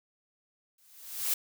blue noise with exponential growth, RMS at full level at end -26 dBFS, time 0.78-1.34 s, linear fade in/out 5 ms, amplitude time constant 120 ms, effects none

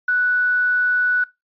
sine tone with quantisation, 1480 Hz, F#6, in tune, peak -15 dBFS, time 0.08-1.24 s, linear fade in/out 5 ms, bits 7, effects noise-tail reverb RT60 0.2 s tail -20 dB re dry + resampled to 11025 Hz

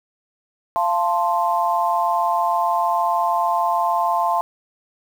sine chord, F major, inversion none, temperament equal with one note detuned, 688.8 / 880 / 1046.5 Hz, F5 / A5 / C6, -24 / 0 / 0 cents, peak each -21 dBFS, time 0.76-4.41 s, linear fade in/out 0 ms, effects 7-bit

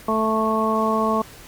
harmonic tone, 220 Hz, A3, in tune, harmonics 1 / 2 / 3 / 4 / 5, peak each -23 / -25 / -25 / -28 / -22 dBFS, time 0.08-1.22 s, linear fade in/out 5 ms, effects pink hiss -43 dBFS RMS until 1.47 s + Opus 48 kbps

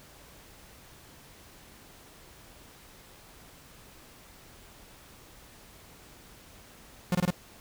45% pulse tone bursts, 178.6 Hz, F3, 39 cents sharp, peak -23 dBFS, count 4, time 7.12-7.305 s, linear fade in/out 2 ms, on 29 ms, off 23 ms, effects pink hiss -53 dBFS RMS until 7.6 s

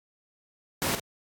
pink noise with echo, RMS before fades -27 dBFS, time 0.82-0.95 s, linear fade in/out 0 ms, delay 47 ms, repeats 1, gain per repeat -8 dB, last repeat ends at 0.997 s, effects high-pass 100 Hz 12 dB/octave + AAC 64 kbps

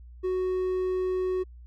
triangle tone, 370 Hz, F#4, in tune, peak -23 dBFS, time 0.23-1.44 s, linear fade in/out 20 ms, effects added 60 Hz sine -44 dBFS peak until 1.66 s

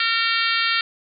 harmonic tone, 457.6 Hz, A#4, 32 cents flat, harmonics 3 / 4 / 5 / 6 / 7 / 8 / 9 / 10, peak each -24 / -25 / -26 / -27 / -27 / -28 / -29 / -29 dBFS, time 0-0.81 s, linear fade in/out 2 ms, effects none

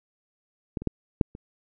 clicks, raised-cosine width 3 ms, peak -16 / -25 / -11 / -6 / -27 dBFS, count 5, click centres 0.772 / 0.82 / 0.873 / 1.212 / 1.351 s, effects none

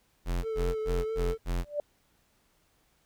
square tone bursts, 43.65 Hz, F1, in tune, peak -28 dBFS, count 5, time 0.25-1.65 s, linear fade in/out 50 ms, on 200 ms, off 100 ms
triangle tone with vibrato, 440 Hz, A4, in tune, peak -28 dBFS, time 0.42-1.38 s, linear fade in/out 50 ms, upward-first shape sine, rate 4.5 Hz, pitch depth 27 cents each way
sine tone with exponential growth, 587.3 Hz, D5, in tune, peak -24 dBFS, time 1.61-1.8 s, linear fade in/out 2 ms, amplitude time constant 40 ms
effects pink hiss -69 dBFS RMS until 3.05 s

